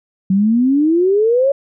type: exponential sweep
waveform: sine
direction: up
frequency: 185.8 to 567 Hz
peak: -10 dBFS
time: 0.3-1.52 s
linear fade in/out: 5 ms
effects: none